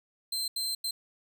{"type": "tone bursts at uneven times", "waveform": "sawtooth", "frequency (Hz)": 4119, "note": "C8", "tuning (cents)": -28, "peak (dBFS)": -27, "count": 3, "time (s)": [[0.32, 0.48], [0.56, 0.75], [0.84, 0.91]], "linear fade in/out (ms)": 5, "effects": []}